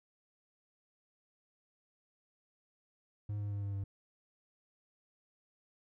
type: tone with pitch steps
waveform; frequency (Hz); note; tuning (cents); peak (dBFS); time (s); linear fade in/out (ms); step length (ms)
triangle; 103.83 / 102.52 / 101.22 / 99.95 / 98.68; G#2 / G#2 / G#2 / G2 / G2; 0 / -22 / -44 / +34 / +12; -33; 3.29-3.84; 5; 110
effects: none